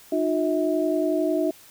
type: tone cluster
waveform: sine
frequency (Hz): 306.3 / 357.3 / 644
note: D#4 / F4 / E5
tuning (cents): -27 / +40 / -41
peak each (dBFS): -24 / -25 / -25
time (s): 0.12-1.51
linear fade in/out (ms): 5
effects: white hiss -50 dBFS RMS until 1.7 s